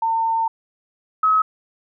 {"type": "tone pair in turn", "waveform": "sine", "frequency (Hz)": [905, 1279.9], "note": ["A5", "D#6"], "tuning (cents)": [48, 49], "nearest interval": "tritone", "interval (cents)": 601, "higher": "second", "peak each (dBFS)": [-17, -13], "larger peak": "second", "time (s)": [[0.02, 0.48], [1.23, 1.42]], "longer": "first", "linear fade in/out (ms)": 5, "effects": []}